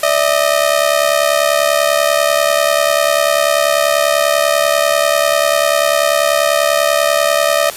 sawtooth ring-modulated tone, 619 Hz, D#5, 9 cents flat, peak -4 dBFS, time 0.03-7.7 s, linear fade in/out 2 ms, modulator 35.1 Hz, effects white hiss -29 dBFS RMS until 7.76 s + resampled to 32000 Hz

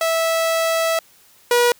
sawtooth tone pair in turn, 655 / 482.8 Hz, E5 / B4, -11 / -39 cents, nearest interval perfect fourth, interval 528 cents, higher first, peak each -13 / -9 dBFS, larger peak second, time 0.01-0.99 / 1.51-1.72 s, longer first, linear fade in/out 2 ms, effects white hiss -52 dBFS RMS until 1.79 s

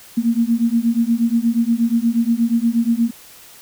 sine beating tone pair, 228.1 / 236.5 Hz, A#3 / A#3, -37 / +25 cents, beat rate 8.4 Hz, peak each -17 dBFS, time 0.17-3.11 s, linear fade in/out 10 ms, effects white hiss -43 dBFS RMS until 3.61 s

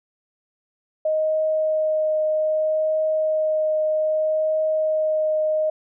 sine tone with vibrato, 623 Hz, D#5, 2 cents sharp, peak -18 dBFS, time 1.05-5.7 s, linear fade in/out 5 ms, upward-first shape triangle, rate 0.63 Hz, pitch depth 10 cents each way, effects none

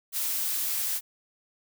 blue noise, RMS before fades -29 dBFS, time 0.12-1.01 s, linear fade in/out 50 ms, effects none

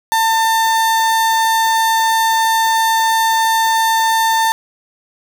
35% pulse tone, 897 Hz, A5, 33 cents sharp, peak -10 dBFS, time 0.12-4.52 s, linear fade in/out 0 ms, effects none

